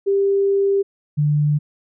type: tone pair in turn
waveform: sine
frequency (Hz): 395.7 / 148.22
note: G4 / D3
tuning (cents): +16 / +16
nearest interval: octave + perfect fourth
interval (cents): 1700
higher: first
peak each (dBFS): -14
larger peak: neither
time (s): 0.06-0.83 / 1.17-1.59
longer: first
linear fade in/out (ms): 20
effects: none